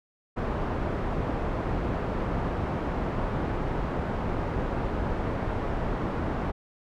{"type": "low-pass noise", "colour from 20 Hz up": "pink", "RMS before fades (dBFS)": -29, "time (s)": [0.36, 6.52], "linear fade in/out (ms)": 20, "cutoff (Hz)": 1100, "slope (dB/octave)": 12, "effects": []}